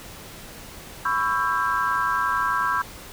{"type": "chord", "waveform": "sine", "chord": "C# half-diminished seventh", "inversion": "third", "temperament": "just", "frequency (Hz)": [997.9, 1108.7, 1330.5, 1596.6], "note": ["B5", "C#6", "E6", "G6"], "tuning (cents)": [18, 0, 16, 31], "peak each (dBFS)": -26, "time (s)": [1.05, 2.82], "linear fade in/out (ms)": 5, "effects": ["pink hiss -41 dBFS RMS until 3.12 s"]}